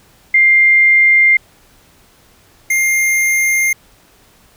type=tone pair in turn; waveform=sine / square; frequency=2100 / 2113 Hz; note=C7 / C7; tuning=+6 / +16 cents; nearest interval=unison; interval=10 cents; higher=second; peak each=-6 / -12 dBFS; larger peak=first; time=0.34-1.37 / 2.7-3.73 s; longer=neither; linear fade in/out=5 ms; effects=pink hiss -49 dBFS RMS until 4.56 s